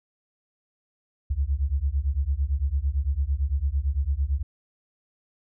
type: beating tone pair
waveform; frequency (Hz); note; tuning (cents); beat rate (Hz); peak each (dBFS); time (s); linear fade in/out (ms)
sine; 65.41 / 74.31; C2 / D2; 0 / +21; 8.9; -25; 1.3-4.43; 10
effects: none